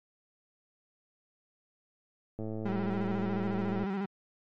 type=click train; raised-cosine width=2 ms; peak=-25 dBFS; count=159; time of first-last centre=2.39-3.84 s; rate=109 Hz
type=tone with vibrato; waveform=35% pulse; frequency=195.4 Hz; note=G3; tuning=5 cents flat; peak=-29 dBFS; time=2.65-4.06 s; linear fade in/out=10 ms; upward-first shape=square; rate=14 Hz; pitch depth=51 cents each way
effects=low-pass 2000 Hz 12 dB/octave + MP3 48 kbps